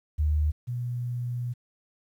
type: tone pair in turn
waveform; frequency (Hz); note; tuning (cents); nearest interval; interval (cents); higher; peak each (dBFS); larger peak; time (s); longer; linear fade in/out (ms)
sine; 75.7 / 121.98; D#2 / B2; -47 / -21; minor sixth; 826; second; -21 / -28; first; 0.18-0.52 / 0.67-1.54; second; 20
effects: 10-bit